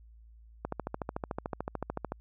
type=click train; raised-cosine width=1 ms; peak=-19 dBFS; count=21; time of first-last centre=0.65-2.121 s; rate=13.6 Hz; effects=added 56 Hz sine -52 dBFS peak until 2.2 s